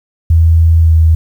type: tone with pitch glide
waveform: sine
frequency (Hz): 82 to 80.54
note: E2 to E2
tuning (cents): -9 to -40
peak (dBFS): -4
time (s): 0.3-1.15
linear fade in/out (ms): 5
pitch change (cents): -31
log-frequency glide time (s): 0.8-0.93
effects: 7-bit